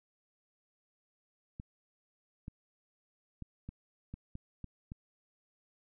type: clicks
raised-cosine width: 5 ms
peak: -30 dBFS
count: 8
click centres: 1.599 / 2.481 / 3.423 / 3.69 / 4.14 / 4.354 / 4.643 / 4.919 s
effects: none